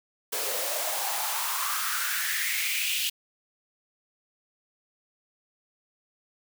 white noise with high-pass filter sweep, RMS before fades -29 dBFS, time 0.32-3.1 s, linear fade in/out 10 ms, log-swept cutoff 450 to 3000 Hz, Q 4.8, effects none

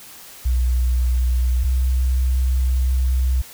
sine tone pair in turn, 61.74 / 63.88 Hz, B1 / C2, 0 / -41 cents, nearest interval minor second, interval 59 cents, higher second, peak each -15 dBFS, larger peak neither, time 0.45-1.64 / 1.64-3.42 s, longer second, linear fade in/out 10 ms, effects white hiss -41 dBFS RMS until 3.53 s

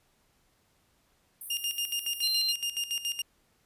white high-pass noise, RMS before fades -39 dBFS, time 1.41-2.35 s, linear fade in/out 2 ms, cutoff 9200 Hz, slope 96 dB/octave
sawtooth tone with tremolo, 2816 Hz, F7, 14 cents sharp, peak -25 dBFS, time 1.5-3.22 s, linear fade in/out 5 ms, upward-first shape square, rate 7.1 Hz, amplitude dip 75%
triangle tone, 4128 Hz, C8, 24 cents flat, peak -25 dBFS, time 2.22-2.53 s, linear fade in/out 20 ms
effects pink hiss -69 dBFS RMS until 3.65 s + resampled to 32000 Hz

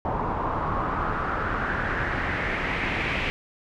pink noise with low-pass filter sweep, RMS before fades -27 dBFS, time 0.05-3.3 s, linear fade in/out 0 ms, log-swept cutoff 930 to 2500 Hz, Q 3.4, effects none

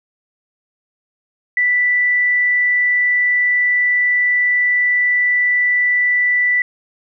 sine tone, 1974 Hz, B6, 1 cent flat, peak -12 dBFS, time 1.57-6.62 s, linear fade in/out 2 ms, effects none

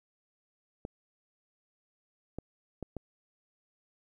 clicks, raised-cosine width 2 ms, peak -24 dBFS, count 4, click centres 0.851 / 2.386 / 2.827 / 2.967 s, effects 11-bit

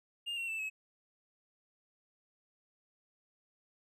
triangle tone with pitch steps, 2815 / 2732 / 2651 / 2572 Hz, F7 / F7 / E7 / E7, +13 / -39 / +9 / -43 cents, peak -34 dBFS, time 0.26-0.7 s, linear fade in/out 20 ms, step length 110 ms, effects none

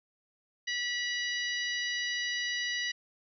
harmonic tone with a mistuned harmonic, 974 Hz, B5, 24 cents flat, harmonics 2 / 3 / 4 / 5 / 6, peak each -33 / -37 / -39 / -41 / -43 dBFS, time 0.67-2.92 s, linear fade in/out 10 ms, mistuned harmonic 5, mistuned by -18 cents, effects none

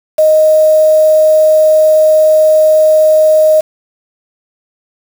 sine tone with quantisation, 622.3 Hz, D#5, in tune, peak -4 dBFS, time 0.18-3.61 s, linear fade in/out 10 ms, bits 4, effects none

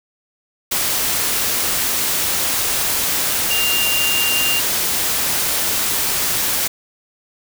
sine tone in noise, 2794 Hz, F7, in tune, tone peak -18 dBFS, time 3.5-4.6 s, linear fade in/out 10 ms, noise white, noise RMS -19 dBFS, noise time 0.71-6.68 s, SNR -2 dB, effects none

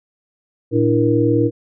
sine tone cluster, 114.5 / 294.8 / 334.5 / 471.5 Hz, A#2 / D4 / E4 / A#4, -31 / +7 / +25 / +20 cents, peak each -18 dBFS, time 0.71-1.51 s, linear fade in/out 50 ms, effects none

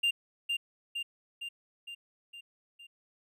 triangle tone with echo, 2794 Hz, F7, in tune, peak -23 dBFS, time 0.03-0.11 s, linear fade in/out 10 ms, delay 460 ms, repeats 6, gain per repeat -4 dB, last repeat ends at 2.87 s, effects none

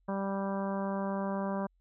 harmonic tone, 196 Hz, G3, in tune, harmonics 1 / 2 / 3 / 4 / 5 / 6 / 7 / 8, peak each -33 / -41 / -37 / -43 / -40 / -45 / -52 / -49 dBFS, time 0.08-1.67 s, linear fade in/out 10 ms, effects added 44 Hz sine -67 dBFS peak until 1.8 s

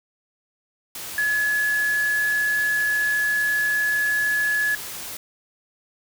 sine tone in noise, 1700 Hz, G#6, 40 cents sharp, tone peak -19 dBFS, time 1.18-4.75 s, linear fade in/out 2 ms, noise white, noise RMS -34 dBFS, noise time 0.95-5.17 s, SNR +12 dB, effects none

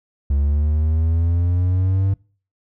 triangle linear sweep, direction up, 69.3 to 98 Hz, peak -13 dBFS, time 0.3-2.14 s, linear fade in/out 5 ms, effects noise-tail reverb RT60 0.4 s tail -24 dB re dry

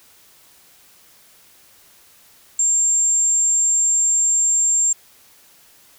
sine tone, 7390 Hz, A#8, 16 cents flat, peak -14 dBFS, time 2.59-4.93 s, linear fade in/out 5 ms, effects white hiss -51 dBFS RMS until 5.98 s

